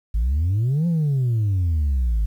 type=exponential two-way sweep; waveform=sine; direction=up then down; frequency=50.7 to 174.9 to 50.7 Hz; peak=-15 dBFS; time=0.14-2.26 s; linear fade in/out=10 ms; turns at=0.87 s; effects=tanh soft clip ceiling -16 dBFS + 9-bit